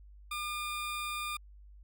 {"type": "tone", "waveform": "20% pulse", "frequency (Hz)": 1207, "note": "D6", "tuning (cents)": 47, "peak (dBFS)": -30, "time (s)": [0.31, 1.37], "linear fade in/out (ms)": 5, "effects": ["added 50 Hz sine -51 dBFS peak until 1.83 s"]}